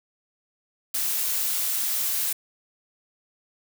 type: noise with amplitude modulation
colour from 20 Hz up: blue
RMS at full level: -24 dBFS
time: 0.94-2.33 s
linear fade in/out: 5 ms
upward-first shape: sine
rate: 294 Hz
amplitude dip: 40%
effects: none